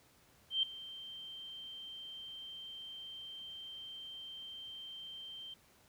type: tone with ADSR envelope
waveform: sine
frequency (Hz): 3136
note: G7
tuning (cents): 0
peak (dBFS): -27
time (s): 0.5-5.54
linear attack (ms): 130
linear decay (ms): 3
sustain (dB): -18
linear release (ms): 4
effects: pink hiss -66 dBFS RMS until 5.88 s + high-pass 60 Hz 12 dB/octave